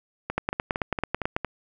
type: two click trains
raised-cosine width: 0.5 ms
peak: -9 / -13 dBFS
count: 10 / 6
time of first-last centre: 0.38-1.365 / 0.3-1.447 s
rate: 9.14 / 4.36 Hz
effects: none